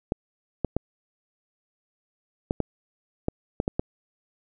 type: clicks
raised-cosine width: 2 ms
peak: -10 dBFS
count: 9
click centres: 0.121 / 0.647 / 0.766 / 2.509 / 2.603 / 3.284 / 3.601 / 3.679 / 3.795 s
effects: none